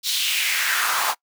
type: noise with high-pass filter sweep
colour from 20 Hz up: pink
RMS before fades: -22 dBFS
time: 0.03-1.15 s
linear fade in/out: 50 ms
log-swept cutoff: 4100 to 870 Hz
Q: 2.9
effects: noise-tail reverb RT60 0.1 s tail -24 dB re dry